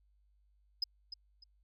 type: tone with echo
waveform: sine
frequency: 5050 Hz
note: D#8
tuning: 25 cents sharp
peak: -28 dBFS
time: 0.82-0.84 s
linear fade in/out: 5 ms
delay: 300 ms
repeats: 2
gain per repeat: -12 dB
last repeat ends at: 1.44 s
effects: tanh soft clip ceiling -26 dBFS + added 50 Hz sine -67 dBFS peak until 1.63 s